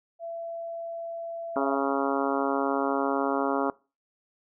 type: tone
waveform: sine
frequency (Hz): 671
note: E5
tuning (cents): +31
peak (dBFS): -33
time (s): 0.19-1.79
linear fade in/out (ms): 50
type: harmonic tone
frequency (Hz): 138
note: C#3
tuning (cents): -7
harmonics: 2 / 3 / 4 / 5 / 6 / 7 / 8 / 9 / 10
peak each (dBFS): -29 / -31 / -32 / -33 / -34 / -34 / -35 / -36 / -36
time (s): 1.56-3.7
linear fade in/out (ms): 2
effects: noise-tail reverb RT60 0.3 s tail -22 dB re dry